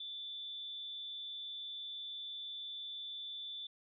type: tone with amplitude modulation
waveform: sine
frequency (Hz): 3520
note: A7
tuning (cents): 0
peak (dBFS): -40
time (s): 0-3.67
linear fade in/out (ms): 5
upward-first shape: sine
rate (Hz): 274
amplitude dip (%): 40
effects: none